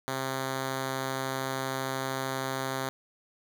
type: tone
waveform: 5% pulse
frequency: 132.9 Hz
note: C3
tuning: 27 cents sharp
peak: -19 dBFS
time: 0.08-2.89 s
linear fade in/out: 0 ms
effects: none